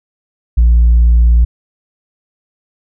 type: tone with tanh clipping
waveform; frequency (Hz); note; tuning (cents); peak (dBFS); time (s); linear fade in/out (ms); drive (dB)
triangle; 58.27; A#1; 0; -5; 0.57-1.45; 10; 6
effects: none